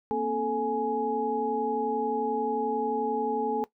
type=tone cluster; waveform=sine; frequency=234.8 / 266.1 / 436.9 / 836 Hz; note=A#3 / C4 / A4 / G#5; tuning=+13 / +29 / -12 / +11 cents; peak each=-34 / -36 / -28 / -29 dBFS; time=0.11-3.64 s; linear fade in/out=0 ms; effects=noise-tail reverb RT60 0.1 s tail -17 dB re dry